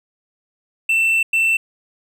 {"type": "tone bursts at uneven times", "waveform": "triangle", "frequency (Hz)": 2677, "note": "E7", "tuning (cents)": 26, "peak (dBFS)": -12, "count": 2, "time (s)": [[0.89, 1.23], [1.33, 1.57]], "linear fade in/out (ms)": 5, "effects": []}